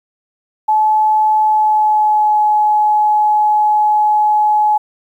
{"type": "tone with pitch glide", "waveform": "sine", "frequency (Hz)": [860, 847.2], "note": ["A5", "G#5"], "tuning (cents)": [-40, 34], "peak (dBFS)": -9, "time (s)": [0.68, 4.78], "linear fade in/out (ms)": 10, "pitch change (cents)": -26, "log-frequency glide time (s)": [1.42, 2.38], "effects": ["8-bit"]}